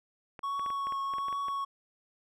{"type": "clicks", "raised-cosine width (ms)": 0.5, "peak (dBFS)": -29, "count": 11, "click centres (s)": [0.392, 0.595, 0.662, 0.703, 0.87, 0.923, 1.137, 1.184, 1.284, 1.327, 1.484]}
{"type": "tone with vibrato", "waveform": "triangle", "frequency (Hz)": 1108.7, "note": "C#6", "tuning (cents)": 0, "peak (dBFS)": -29, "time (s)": [0.43, 1.65], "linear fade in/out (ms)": 10, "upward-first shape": "triangle", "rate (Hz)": 1.3, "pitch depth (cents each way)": 20}
{"effects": []}